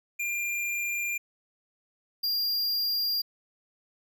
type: tone pair in turn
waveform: square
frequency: 2395 / 4790 Hz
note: D7 / D8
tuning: +33 / +33 cents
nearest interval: octave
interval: 1200 cents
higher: second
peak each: -29 / -26 dBFS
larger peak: second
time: 0.19-1.18 / 2.23-3.22 s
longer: neither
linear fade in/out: 10 ms
effects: none